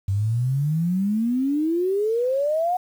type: exponential sweep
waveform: sine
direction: up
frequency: 95 to 740 Hz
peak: -19 dBFS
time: 0.08-2.77 s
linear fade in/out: 5 ms
effects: 8-bit